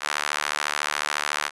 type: tone with high-pass filter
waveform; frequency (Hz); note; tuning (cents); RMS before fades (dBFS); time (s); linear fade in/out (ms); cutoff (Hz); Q
sawtooth; 74; D2; +14; -27; 0-1.51; 50; 1300; 1.3
effects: resampled to 22050 Hz